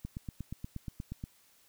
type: click train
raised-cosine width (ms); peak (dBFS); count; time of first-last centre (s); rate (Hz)
5; -26; 11; 0.05-1.239; 8.41
effects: white hiss -65 dBFS RMS until 1.68 s